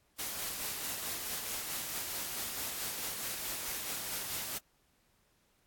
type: noise with tremolo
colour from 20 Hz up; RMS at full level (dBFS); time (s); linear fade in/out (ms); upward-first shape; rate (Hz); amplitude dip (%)
white; -37; 0.18-4.59; 20; sine; 4.6; 30
effects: pink hiss -72 dBFS RMS until 5.66 s + AAC 64 kbps